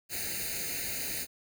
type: noise with comb filter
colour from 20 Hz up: white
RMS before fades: -35 dBFS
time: 0.09-1.27 s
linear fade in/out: 50 ms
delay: 0.45 ms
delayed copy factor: +0.95
effects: none